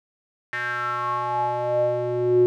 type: tone with band-pass filter sweep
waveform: square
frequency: 121.8 Hz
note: B2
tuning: 24 cents flat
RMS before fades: -23 dBFS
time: 0.53-2.46 s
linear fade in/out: 0 ms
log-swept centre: 1800 to 350 Hz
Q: 6.9
effects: none